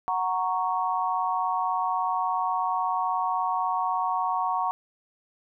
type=chord; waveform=sine; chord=F# major; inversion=none; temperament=equal; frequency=740 / 932.3 / 1108.7 Hz; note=F#5 / A#5 / C#6; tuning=0 / 0 / 0 cents; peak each=-28 dBFS; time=0.08-4.71 s; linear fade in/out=0 ms; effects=none